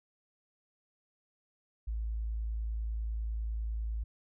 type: tone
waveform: sine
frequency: 55 Hz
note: A1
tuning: in tune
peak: -32 dBFS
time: 1.87-4.04 s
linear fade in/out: 10 ms
effects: none